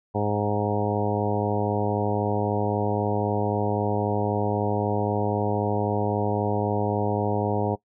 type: harmonic tone with a mistuned harmonic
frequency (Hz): 103.83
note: G#2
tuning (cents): 0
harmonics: 1 / 2 / 3 / 4 / 5 / 6 / 7 / 8 / 9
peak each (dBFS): -28 / -30 / -32 / -29 / -31 / -34 / -31 / -34 / -33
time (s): 0.14-7.76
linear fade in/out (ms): 20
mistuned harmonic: 8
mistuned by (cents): -23
effects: noise-tail reverb RT60 0.1 s tail -20 dB re dry